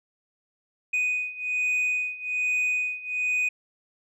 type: beating tone pair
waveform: sine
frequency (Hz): 2489 / 2490.2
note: D#7 / D#7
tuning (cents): 0 / +1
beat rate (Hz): 1.2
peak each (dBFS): -26 / -24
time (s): 0.93-3.49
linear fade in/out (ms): 10
effects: tanh soft clip ceiling -21 dBFS